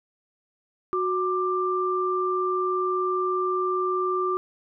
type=tone pair together; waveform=sine; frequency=368.3 / 1183.2 Hz; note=F#4 / D6; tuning=-8 / +13 cents; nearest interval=octave + minor sixth; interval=2021 cents; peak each=-25 dBFS; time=0.93-4.37 s; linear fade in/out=0 ms; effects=none